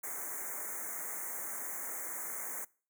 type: band-stop noise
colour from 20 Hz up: white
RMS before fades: -40 dBFS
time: 0.03-2.65 s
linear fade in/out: 10 ms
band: 2200 to 6200 Hz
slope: 96 dB/octave
effects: noise-tail reverb RT60 0.4 s tail -23 dB re dry + high-pass 300 Hz 12 dB/octave